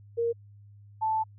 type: tone pair in turn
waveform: sine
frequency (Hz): 466.2 / 877.6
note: A#4 / A5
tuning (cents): 0 / -5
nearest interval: major seventh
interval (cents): 1095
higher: second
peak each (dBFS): -24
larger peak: neither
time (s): 0.17-0.33 / 1.01-1.24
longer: second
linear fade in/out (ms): 20
effects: added 102 Hz sine -49 dBFS peak until 1.38 s